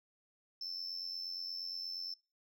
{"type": "tone with amplitude modulation", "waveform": "sine", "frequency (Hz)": 5310, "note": "E8", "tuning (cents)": 12, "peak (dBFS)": -34, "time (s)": [0.61, 2.14], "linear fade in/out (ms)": 5, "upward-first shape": "sine", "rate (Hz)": 88.5, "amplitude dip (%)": 70, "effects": ["noise-tail reverb RT60 0.3 s tail -26 dB re dry", "tanh soft clip ceiling -36 dBFS"]}